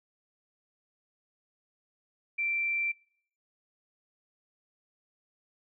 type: tone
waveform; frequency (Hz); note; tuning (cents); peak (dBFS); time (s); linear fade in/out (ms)
sine; 2349; D7; 0; -28; 2.38-2.92; 10
effects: noise-tail reverb RT60 0.6 s tail -22 dB re dry